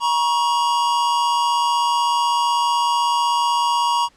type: tone pair together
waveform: square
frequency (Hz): 952.7 / 1108.7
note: A#5 / C#6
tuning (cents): +37 / 0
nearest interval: minor third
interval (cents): 263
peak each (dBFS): -18 / -23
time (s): 0-4.09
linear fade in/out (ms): 50
effects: pink hiss -56 dBFS RMS until 4.16 s + low-pass 7000 Hz 12 dB/octave